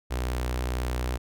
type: tone with notch filter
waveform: sawtooth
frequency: 62 Hz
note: B1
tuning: 7 cents sharp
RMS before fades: -29 dBFS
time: 0.1-1.18 s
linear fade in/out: 20 ms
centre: 170 Hz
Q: 1.2
effects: none